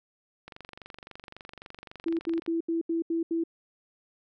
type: click train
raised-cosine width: 0.3 ms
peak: -27 dBFS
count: 48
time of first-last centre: 0.48-2.463 s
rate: 23.7 Hz
type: tone bursts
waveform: sine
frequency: 331.5 Hz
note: E4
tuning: 10 cents sharp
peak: -25 dBFS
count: 7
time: 2.06-3.438 s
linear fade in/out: 5 ms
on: 130 ms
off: 78 ms
effects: none